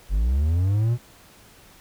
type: linear sweep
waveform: triangle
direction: up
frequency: 44.63 to 123.4 Hz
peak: -16 dBFS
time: 0.09-0.98 s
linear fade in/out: 50 ms
effects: pink hiss -51 dBFS RMS until 1.8 s